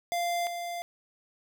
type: tone pair in turn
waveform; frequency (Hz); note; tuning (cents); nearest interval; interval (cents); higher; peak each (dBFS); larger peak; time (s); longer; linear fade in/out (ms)
square; 694 / 694; F5 / F5; -11 / -11; unison; 0; neither; -28 / -34; first; 0.12-0.47 / 0.47-0.82; neither; 0
effects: none